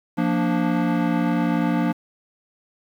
square chord, Bb major, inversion second, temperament equal, 174.61 / 233.1 / 293.7 Hz, F3 / Bb3 / D4, 0 / 0 / 0 cents, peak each -24 dBFS, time 0.17-1.93 s, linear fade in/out 20 ms, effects low-pass 2000 Hz 12 dB/octave + 8-bit

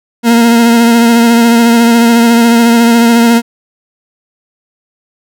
40% pulse tone with vibrato, 233.1 Hz, A#3, in tune, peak -3 dBFS, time 0.23-3.42 s, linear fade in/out 50 ms, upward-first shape triangle, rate 14 Hz, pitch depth 33 cents each way, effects none

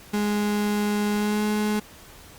35% pulse tone with pitch glide, 207.7 to 211.1 Hz, G#3 to G#3, 0 to +29 cents, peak -20 dBFS, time 0.13-1.8 s, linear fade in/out 10 ms, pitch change +29 cents, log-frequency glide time 1.13-1.43 s, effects pink hiss -47 dBFS RMS until 2.38 s + Opus 48 kbps

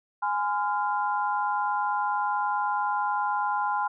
sine chord, F minor, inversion first, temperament equal with one note detuned, 830.6 / 1021.4 / 1396.9 Hz, Ab5 / C6 / F6, 0 / -42 / 0 cents, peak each -27 / -28 / -32 dBFS, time 0.22-3.88 s, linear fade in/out 10 ms, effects none

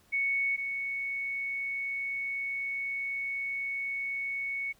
sine tone pair in turn, 2218 / 2218 Hz, C#7 / C#7, 0 / 0 cents, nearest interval unison, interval 0 cents, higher neither, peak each -26 / -31 dBFS, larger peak first, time 0.12-0.57 / 0.57-4.73 s, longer second, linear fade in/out 20 ms, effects pink hiss -64 dBFS RMS until 4.79 s

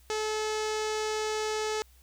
sawtooth tone with low-pass filter, 431.2 Hz, A4, 35 cents flat, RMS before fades -31 dBFS, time 0.1-1.82 s, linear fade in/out 0 ms, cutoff 6600 Hz, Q 1.8, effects added 62 Hz sine -56 dBFS peak until 2.02 s + white hiss -63 dBFS RMS until 2.02 s

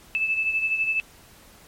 sine beating tone pair, 2623 / 2635 Hz, E7 / E7, -9 / -1 cents, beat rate 12 Hz, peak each -22 / -30 dBFS, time 0.15-1 s, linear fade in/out 0 ms, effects pink hiss -51 dBFS RMS until 1.67 s + MP3 64 kbps

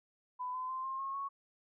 sine tone with pitch steps, 1000 / 1020.4 / 1041.3 / 1062.5 / 1084.2 / 1106.4 Hz, B5 / C6 / C6 / C6 / C#6 / C#6, +21 / -44 / -9 / +26 / -39 / -4 cents, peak -36 dBFS, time 0.39-1.29 s, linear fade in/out 20 ms, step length 150 ms, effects none

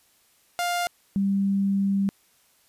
sawtooth / sine tone pair in turn, 702 / 196.99 Hz, F5 / G3, +9 / +9 cents, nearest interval octave + minor seventh, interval 2200 cents, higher first, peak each -20 dBFS, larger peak neither, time 0.59-0.87 / 1.16-2.09 s, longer second, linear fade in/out 0 ms, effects white hiss -62 dBFS RMS until 2.68 s + resampled to 32000 Hz

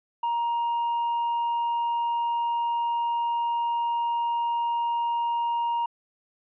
triangle tone with tanh clipping, 940 Hz, A#5, 14 cents sharp, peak -24 dBFS, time 0.23-5.86 s, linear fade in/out 5 ms, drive 7 dB, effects resampled to 8000 Hz

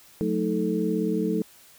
sine tone cluster, 180.7 / 219 / 315.2 / 438.1 Hz, F#3 / A3 / D#4 / A4, -41 / -8 / +23 / -7 cents, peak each -28 dBFS, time 0.21-1.42 s, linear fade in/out 0 ms, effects white hiss -53 dBFS RMS until 1.78 s

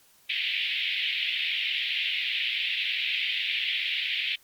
white band-pass noise, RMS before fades -29 dBFS, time 0.29-4.36 s, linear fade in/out 10 ms, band 2100 to 3500 Hz, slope 48 dB/octave, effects white hiss -60 dBFS RMS until 4.43 s + Opus 48 kbps

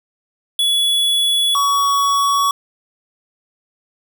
square tone pair in turn, 3400 / 1124.8 Hz, G#7 / C#6, +40 / +25 cents, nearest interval octave + perfect fifth, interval 1915 cents, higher first, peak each -14 dBFS, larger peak neither, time 0.59-1.55 / 1.55-2.51 s, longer neither, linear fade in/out 2 ms, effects 8-bit

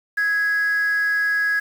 sine tone with frequency modulation, 1661.2 Hz, G#6, in tune, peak -16 dBFS, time 0.17-1.6 s, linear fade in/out 10 ms, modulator 368 Hz, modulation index 0.2, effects tanh soft clip ceiling -14 dBFS + 7-bit

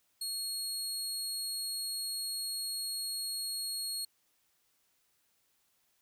25% pulse tone, 4305 Hz, C8, 49 cents sharp, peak -30 dBFS, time 0.21-4.05 s, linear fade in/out 5 ms, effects white hiss -74 dBFS RMS until 6.01 s

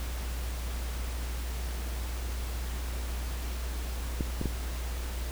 clicks, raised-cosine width 3 ms, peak -17 dBFS, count 3, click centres 4.208 / 4.414 / 4.457 s, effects added 60 Hz sine -32 dBFS peak until 5.31 s + pink hiss -42 dBFS RMS until 5.31 s

